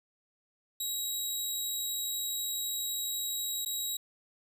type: tone with dropouts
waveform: 15% pulse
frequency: 3839 Hz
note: B7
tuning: 50 cents flat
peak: -25 dBFS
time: 0.8-3.97 s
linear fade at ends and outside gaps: 5 ms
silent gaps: 3.65-3.659 s
effects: none